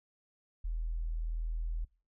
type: tone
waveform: sine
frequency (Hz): 40.72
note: E1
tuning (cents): -20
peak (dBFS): -32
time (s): 0.64-1.85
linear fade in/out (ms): 10
effects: noise-tail reverb RT60 0.4 s tail -25 dB re dry